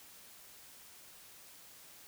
silence, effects white hiss -56 dBFS RMS until 2.07 s

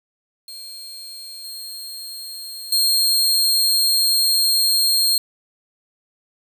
sawtooth tone with level steps, 4227 Hz, C8, 17 cents sharp, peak -31 / -28 / -12 dBFS, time 0.48-5.18 s, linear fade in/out 2 ms, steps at 1.44 / 2.72 s, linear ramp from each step 5 ms, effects 8-bit

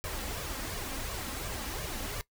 pink noise with flanger, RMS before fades -37 dBFS, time 0.04-2.21 s, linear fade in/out 0 ms, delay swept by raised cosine 1.7 to 3.8 ms, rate 2.8 Hz, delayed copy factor +0.6, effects noise-tail reverb RT60 0.1 s tail -18 dB re dry

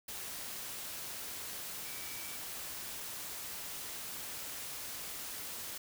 sine tone in noise, 2300 Hz, D7, 37 cents flat, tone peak -52 dBFS, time 1.85-2.37 s, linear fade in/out 5 ms, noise white, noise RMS -43 dBFS, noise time 0.08-5.78 s, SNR -12 dB, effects none

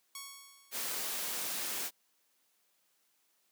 5% pulse tone with exponential decay, 1108.7 Hz, C#6, in tune, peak -29 dBFS, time 0.15-1.17 s, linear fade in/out 2 ms, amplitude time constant 220 ms
white noise, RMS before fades -37 dBFS, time 0.71-1.91 s, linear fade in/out 50 ms
effects white hiss -74 dBFS RMS until 3.51 s + high-pass 200 Hz 12 dB/octave

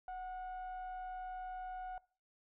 sine tone with frequency modulation, 740 Hz, F#5, in tune, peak -40 dBFS, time 0.08-1.98 s, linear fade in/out 2 ms, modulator 710 Hz, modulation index 0.41, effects noise-tail reverb RT60 0.4 s tail -22 dB re dry + tanh soft clip ceiling -38 dBFS

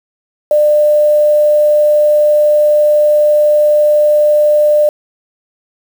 sine tone with quantisation, 598 Hz, D5, 31 cents sharp, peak -6 dBFS, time 0.51-4.89 s, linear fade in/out 2 ms, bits 5, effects none

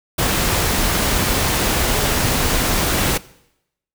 sine tone in noise, 422.1 Hz, G#4, 28 cents sharp, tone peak -28 dBFS, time 1.91-2.21 s, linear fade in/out 10 ms, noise pink, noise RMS -18 dBFS, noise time 0.18-3.18 s, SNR -13 dB, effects noise-tail reverb RT60 0.8 s tail -20 dB re dry

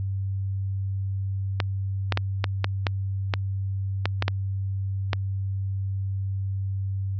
clicks, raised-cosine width 0.3 ms, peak -7 dBFS, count 11, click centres 1.602 / 2.123 / 2.174 / 2.442 / 2.644 / 2.868 / 3.338 / 4.056 / 4.224 / 4.281 / 5.132 s, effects added 97 Hz sine -25 dBFS peak until 7.19 s + resampled to 16000 Hz

